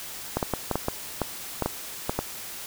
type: clicks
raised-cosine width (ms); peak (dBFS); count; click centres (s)
1; -10; 11; 0.37 / 0.428 / 0.537 / 0.713 / 0.756 / 0.884 / 1.217 / 1.623 / 1.66 / 2.095 / 2.19
effects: white hiss -38 dBFS RMS until 2.66 s